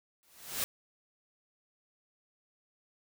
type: noise with exponential growth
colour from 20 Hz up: white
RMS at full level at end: -30 dBFS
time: 0.23-0.64 s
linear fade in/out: 0 ms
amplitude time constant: 88 ms
effects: none